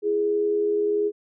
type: tone pair together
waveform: sine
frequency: 334.3 / 415.3 Hz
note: E4 / G#4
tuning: +24 / 0 cents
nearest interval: major third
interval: 376 cents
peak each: -30 / -20 dBFS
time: 0.02-1.12 s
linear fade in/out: 50 ms
effects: none